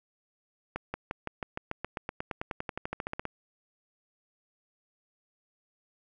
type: accelerating click train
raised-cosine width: 0.5 ms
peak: -18 dBFS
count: 24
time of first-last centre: 0.76-3.254 s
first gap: 180 ms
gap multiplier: 0.95
effects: none